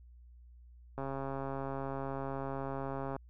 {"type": "click train", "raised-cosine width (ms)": 1, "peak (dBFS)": -25, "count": 298, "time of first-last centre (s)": [0.98, 3.164], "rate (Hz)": 136, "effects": ["added 60 Hz sine -53 dBFS peak until 3.29 s"]}